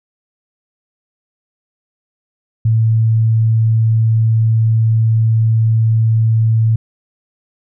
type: tone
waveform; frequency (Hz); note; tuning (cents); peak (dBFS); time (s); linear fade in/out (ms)
sine; 112; A2; +31; -9; 2.65-6.76; 5
effects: none